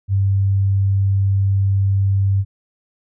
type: tone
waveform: sine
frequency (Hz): 98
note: G2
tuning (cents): 0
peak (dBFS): -13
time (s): 0.08-2.45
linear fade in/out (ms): 50
effects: none